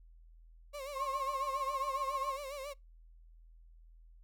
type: tone with vibrato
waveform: 35% pulse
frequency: 556 Hz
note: C#5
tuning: 5 cents sharp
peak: -39 dBFS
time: 0.73-2.74 s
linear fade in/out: 20 ms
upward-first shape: sine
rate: 7.3 Hz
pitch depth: 100 cents each way
type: tone with tremolo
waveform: sine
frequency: 1076 Hz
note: C6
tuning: 48 cents sharp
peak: -30 dBFS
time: 0.94-2.38 s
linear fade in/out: 50 ms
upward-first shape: triangle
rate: 15 Hz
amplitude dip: 80%
effects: noise-tail reverb RT60 0.2 s tail -25 dB re dry + added 41 Hz sine -55 dBFS peak until 4.23 s